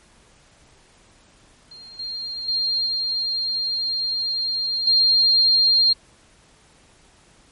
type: tone with level steps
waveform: sine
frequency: 4203 Hz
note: C8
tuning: 7 cents sharp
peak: -39 / -27 / -19 / -21 / -13 dBFS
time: 1.71-5.93 s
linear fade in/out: 5 ms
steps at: 1.99 / 2.48 / 2.86 / 4.87 s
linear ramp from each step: 5 ms
effects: pink hiss -54 dBFS RMS until 7.51 s + MP3 48 kbps